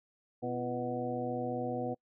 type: harmonic tone with a mistuned harmonic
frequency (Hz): 123.47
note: B2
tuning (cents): 0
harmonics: 1 / 2 / 3 / 4 / 5 / 6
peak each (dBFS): -42 / -38 / -42 / -37 / -43 / -39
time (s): 0.42-1.95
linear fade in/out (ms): 20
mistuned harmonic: 3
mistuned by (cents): -140
effects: noise-tail reverb RT60 0.1 s tail -26 dB re dry